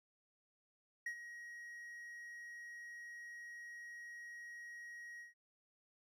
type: tone with ADSR envelope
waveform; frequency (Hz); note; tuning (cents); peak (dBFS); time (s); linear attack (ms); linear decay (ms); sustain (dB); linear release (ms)
triangle; 1894; A#6; +27; -36; 1.06-5.34; 5; 80; -11; 140
effects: none